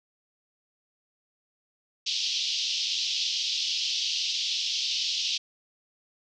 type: band-pass noise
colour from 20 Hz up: pink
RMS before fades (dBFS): -29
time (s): 2.06-5.38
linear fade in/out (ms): 10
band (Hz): 2900 to 5700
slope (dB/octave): 48
effects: none